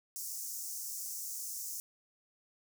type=high-pass noise; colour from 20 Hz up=pink; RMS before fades=-41 dBFS; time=0.16-1.8 s; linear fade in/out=0 ms; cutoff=5600 Hz; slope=48 dB/octave; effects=none